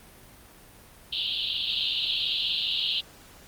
pink band-pass noise, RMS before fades -28 dBFS, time 1.12-3.01 s, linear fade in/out 10 ms, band 2800 to 4200 Hz, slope 96 dB/octave, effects pink hiss -51 dBFS RMS until 3.47 s + Opus 32 kbps

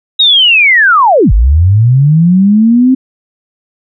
sine linear two-way sweep, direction down then up, 3827 to 45.87 to 264.7 Hz, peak -3 dBFS, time 0.19-2.95 s, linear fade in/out 10 ms, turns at 1.32 s, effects none

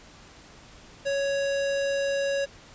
square tone, 556 Hz, C#5, 5 cents sharp, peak -25 dBFS, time 1.05-2.46 s, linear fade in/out 20 ms, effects pink hiss -50 dBFS RMS until 2.74 s + resampled to 16000 Hz

